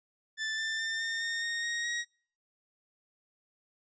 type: tone with pitch steps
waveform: sawtooth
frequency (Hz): 1760 / 1778.4 / 1797 / 1815.8 / 1834.7 / 1853.9 / 1873.3 / 1892.9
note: A6 / A6 / A6 / A#6 / A#6 / A#6 / A#6 / A#6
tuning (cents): 0 / +18 / +36 / -46 / -28 / -10 / +8 / +26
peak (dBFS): -28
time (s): 0.37-2.05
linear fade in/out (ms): 50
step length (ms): 210
effects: noise-tail reverb RT60 0.5 s tail -26 dB re dry + resampled to 16000 Hz